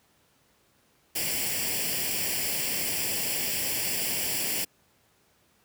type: noise with comb filter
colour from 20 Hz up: white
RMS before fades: -29 dBFS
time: 1.15-4.65 s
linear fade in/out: 10 ms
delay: 0.39 ms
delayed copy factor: +0.75
effects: pink hiss -65 dBFS RMS until 5.64 s + high-pass 80 Hz 12 dB/octave